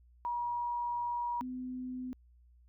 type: tone pair in turn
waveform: sine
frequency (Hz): 958 / 253.7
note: A#5 / B3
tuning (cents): +47 / +47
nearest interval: octave + major seventh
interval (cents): 2300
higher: first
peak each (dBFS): -32 / -37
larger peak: first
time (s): 0.25-1.41 / 1.41-2.13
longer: first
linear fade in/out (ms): 0
effects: added 60 Hz sine -59 dBFS peak until 2.68 s